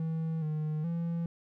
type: tone with pitch steps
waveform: triangle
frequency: 161.5 / 153.8 / 168.5 Hz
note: E3 / D#3 / E3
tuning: -35 / -20 / +38 cents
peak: -28 dBFS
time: 0-1.26 s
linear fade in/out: 2 ms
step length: 420 ms
effects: none